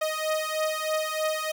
sawtooth beating tone pair, 622.3 / 625.5 Hz, D#5 / D#5, 0 / +9 cents, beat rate 3.2 Hz, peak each -25 dBFS, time 0.01-1.52 s, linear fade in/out 10 ms, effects none

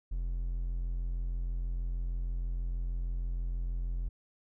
triangle tone, 43.16 Hz, F1, 20 cents flat, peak -29 dBFS, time 0.11-4.09 s, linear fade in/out 10 ms, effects none

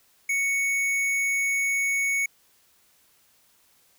sine tone with tanh clipping, 2221 Hz, C#7, 3 cents sharp, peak -24 dBFS, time 0.29-2.26 s, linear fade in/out 5 ms, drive 15 dB, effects white hiss -62 dBFS RMS until 3.98 s

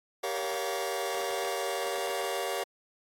sawtooth chord, G half-diminished seventh, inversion none, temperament just, 392 / 470.4 / 564.5 / 705.6 Hz, G4 / Bb4 / Db5 / F5, 0 / +16 / +31 / +18 cents, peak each -32 dBFS, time 0.23-2.64 s, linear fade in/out 10 ms, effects AAC 48 kbps

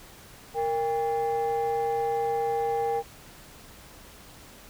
sine tone pair together, 464.4 / 800.4 Hz, A#4 / G5, -7 / +36 cents, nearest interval major sixth, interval 943 cents, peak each -25 dBFS, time 0.54-3.03 s, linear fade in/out 50 ms, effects tanh soft clip ceiling -21 dBFS + pink hiss -49 dBFS RMS until 4.69 s

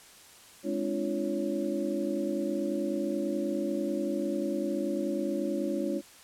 sine tone cluster, 208.7 / 262.8 / 293.9 / 343.2 / 557 Hz, G#3 / C4 / D4 / F4 / C#5, +9 / +8 / +1 / -30 / +8 cents, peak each -35 / -38 / -33 / -33 / -35 dBFS, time 0.63-6.02 s, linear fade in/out 50 ms, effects white hiss -53 dBFS RMS until 6.23 s + low-pass 11000 Hz 12 dB/octave

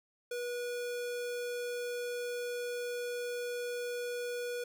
square tone, 485.5 Hz, B4, 30 cents flat, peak -36 dBFS, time 0.31-4.64 s, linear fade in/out 5 ms, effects none

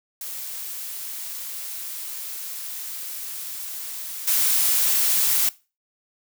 blue noise with level steps, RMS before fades -33 / -20 dBFS, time 0.21-5.49 s, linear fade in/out 2 ms, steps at 4.27 s, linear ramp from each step 10 ms, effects noise-tail reverb RT60 0.3 s tail -20 dB re dry

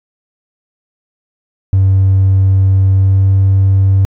triangle tone with pitch glide, 96.1 to 96.82 Hz, G2 to G2, -34 to -21 cents, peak -3 dBFS, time 1.73-4.05 s, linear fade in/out 0 ms, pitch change +13 cents, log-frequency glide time 2.93-3.29 s, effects tanh soft clip ceiling -2 dBFS

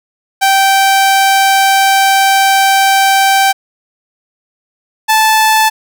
sawtooth tone pair in turn, 779 / 874.4 Hz, G5 / A5, -11 / -11 cents, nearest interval major second, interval 200 cents, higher second, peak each -3 dBFS, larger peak neither, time 0.41-3.53 / 5.08-5.7 s, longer first, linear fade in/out 20 ms, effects none

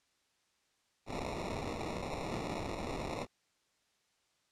white noise with sample-and-hold, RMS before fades -39 dBFS, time 1.06-3.27 s, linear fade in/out 50 ms, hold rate 1575 Hz, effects white hiss -75 dBFS RMS until 4.51 s + low-pass 7000 Hz 12 dB/octave

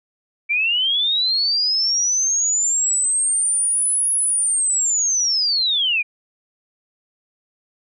sine linear two-way sweep, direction up then down, 2306 to 10530 to 2360 Hz, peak -16 dBFS, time 0.49-6.03 s, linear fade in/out 20 ms, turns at 4.12 s, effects none

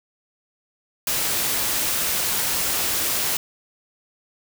white noise, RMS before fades -23 dBFS, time 1.07-3.37 s, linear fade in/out 2 ms, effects none

